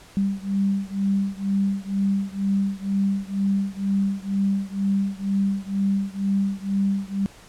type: beating tone pair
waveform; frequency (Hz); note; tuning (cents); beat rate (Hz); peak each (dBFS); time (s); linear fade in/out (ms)
sine; 196 / 198.1; G3 / G3; 0 / +18; 2.1; -23 / -24; 0.17-7.26; 0
effects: pink hiss -48 dBFS RMS until 7.48 s + low-pass 10000 Hz 12 dB/octave